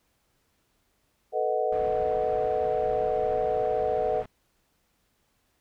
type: chord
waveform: sine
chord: B dominant seventh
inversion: third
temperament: equal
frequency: 440 / 493.9 / 622.3 / 740 Hz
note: A4 / B4 / D#5 / F#5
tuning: 0 / 0 / 0 / 0 cents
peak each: -29 dBFS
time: 1.32-4.24 s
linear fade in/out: 50 ms
type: low-pass noise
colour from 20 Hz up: pink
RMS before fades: -42 dBFS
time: 1.72-4.26 s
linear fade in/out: 5 ms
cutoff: 1700 Hz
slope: 12 dB/octave
effects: pink hiss -71 dBFS RMS until 5.6 s